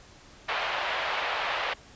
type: band-pass noise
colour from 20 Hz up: pink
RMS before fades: -30 dBFS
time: 0.48-1.74 s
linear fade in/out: 10 ms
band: 600 to 3400 Hz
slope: 24 dB/octave
effects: pink hiss -52 dBFS RMS until 1.95 s + resampled to 16000 Hz